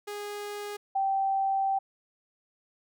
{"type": "tone pair in turn", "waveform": ["sawtooth", "sine"], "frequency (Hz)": [412.3, 778.3], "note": ["G#4", "G5"], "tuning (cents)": [-13, -13], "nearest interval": "major seventh", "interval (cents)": 1100, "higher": "second", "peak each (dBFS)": [-31, -24], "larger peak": "second", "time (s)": [[0.07, 0.77], [0.95, 1.79]], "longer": "second", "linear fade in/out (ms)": 10, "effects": []}